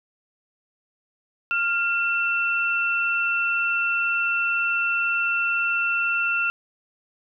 sine tone pair together, 1397 / 2691 Hz, F6 / E7, 0 / +35 cents, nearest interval major seventh, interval 1135 cents, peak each -23 dBFS, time 1.51-6.5 s, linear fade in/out 0 ms, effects none

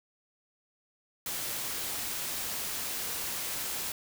white noise, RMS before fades -35 dBFS, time 1.26-3.92 s, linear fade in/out 2 ms, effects none

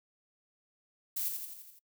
violet noise with echo, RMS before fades -34 dBFS, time 1.16-1.29 s, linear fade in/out 10 ms, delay 84 ms, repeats 6, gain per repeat -4 dB, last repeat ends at 1.794 s, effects noise-tail reverb RT60 0.1 s tail -26 dB re dry

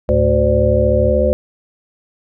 sine tone with tremolo, 109.5 Hz, A2, 8 cents flat, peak -17 dBFS, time 0.08-1.13 s, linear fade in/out 50 ms, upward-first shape triangle, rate 2.1 Hz, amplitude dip 30%
harmonic tone, 73.42 Hz, D2, in tune, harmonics 1 / 3 / 5 / 7 / 8, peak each -17 / -21 / -21 / -15 / -17 dBFS, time 0.09-1.33 s, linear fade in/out 0 ms
effects none

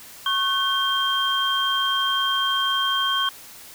sine tone cluster, 1096 / 1520 / 3186 Hz, C#6 / F#6 / G7, -20 / +46 / +27 cents, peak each -24 / -27 / -22 dBFS, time 0.26-3.29 s, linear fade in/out 2 ms, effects white hiss -43 dBFS RMS until 3.74 s

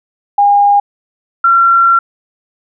sine tone pair in turn, 812 / 1365.6 Hz, G#5 / F6, -39 / -39 cents, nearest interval major sixth, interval 900 cents, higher second, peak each -5 dBFS, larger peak neither, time 0.38-0.8 / 1.44-1.99 s, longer second, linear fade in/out 5 ms, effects none

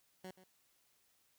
15% pulse tone with echo, 186 Hz, F#3, 9 cents sharp, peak -40 dBFS, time 0.24-0.31 s, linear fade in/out 5 ms, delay 130 ms, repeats 1, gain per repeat -14 dB, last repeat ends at 0.44 s, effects white hiss -74 dBFS RMS until 1.38 s

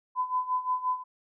sine tone with tremolo, 1009 Hz, B5, 37 cents sharp, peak -23 dBFS, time 0.15-1.04 s, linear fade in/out 50 ms, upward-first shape sine, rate 5.7 Hz, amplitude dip 80%, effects none

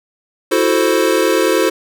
square chord, F# half-diminished seventh, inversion third, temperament equal, 329.6 / 370 / 440 / 523.3 Hz, E4 / F#4 / A4 / C5, 0 / 0 / 0 / 0 cents, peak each -18 dBFS, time 0.51-1.7 s, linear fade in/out 10 ms, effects none

